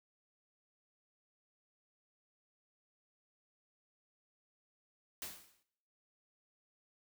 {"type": "noise with exponential decay", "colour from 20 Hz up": "white", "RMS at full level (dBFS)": -41, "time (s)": [5.22, 5.63], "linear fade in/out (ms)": 1, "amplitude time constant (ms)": 88, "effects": ["noise-tail reverb RT60 0.8 s tail -21 dB re dry"]}